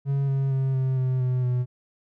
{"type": "tone with pitch steps", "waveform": "triangle", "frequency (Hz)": [138.59, 136.13, 133.71, 131.34, 129.01, 126.72, 124.47], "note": ["C#3", "C#3", "C3", "C3", "C3", "B2", "B2"], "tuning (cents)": [0, -31, 38, 7, -24, 45, 14], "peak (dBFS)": -19, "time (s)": [0.05, 1.66], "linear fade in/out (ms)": 50, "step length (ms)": 230, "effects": []}